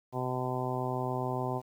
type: harmonic tone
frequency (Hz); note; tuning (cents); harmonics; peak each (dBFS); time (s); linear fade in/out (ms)
127.1; C3; -50; 1 / 2 / 3 / 4 / 5 / 6 / 7 / 8; -35 / -39 / -37 / -42 / -39 / -39 / -39 / -41; 0.12-1.62; 50
effects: 10-bit